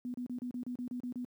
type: tone bursts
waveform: sine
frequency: 246.9 Hz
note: B3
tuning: in tune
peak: -35 dBFS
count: 10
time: 0.05-1.246 s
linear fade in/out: 0 ms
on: 89 ms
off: 34 ms
effects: high-pass 150 Hz 12 dB/octave + 11-bit